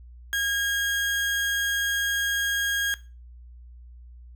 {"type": "tone", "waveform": "35% pulse", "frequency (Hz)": 1631, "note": "G#6", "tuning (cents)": -32, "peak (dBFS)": -22, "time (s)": [0.33, 2.94], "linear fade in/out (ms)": 0, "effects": ["noise-tail reverb RT60 0.3 s tail -17 dB re dry", "added 60 Hz sine -43 dBFS peak until 4.35 s"]}